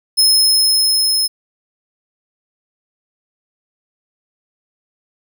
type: tone with level ramp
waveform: sawtooth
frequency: 5170 Hz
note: E8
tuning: 34 cents flat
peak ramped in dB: -6 to -11 dBFS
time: 0.17-1.28 s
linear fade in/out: 20 ms
effects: none